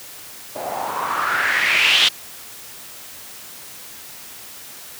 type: noise with low-pass filter sweep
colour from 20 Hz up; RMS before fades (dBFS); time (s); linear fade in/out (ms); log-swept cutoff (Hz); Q
blue; -19; 0.55-2.09; 10; 600 to 3400; 4.6
effects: white hiss -38 dBFS RMS until 4.99 s + high-pass 60 Hz 12 dB/octave